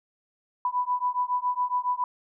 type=beating tone pair; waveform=sine; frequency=987.8 / 995 Hz; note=B5 / B5; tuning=0 / +13 cents; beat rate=7.2 Hz; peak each=-27 dBFS; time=0.65-2.04 s; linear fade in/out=2 ms; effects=none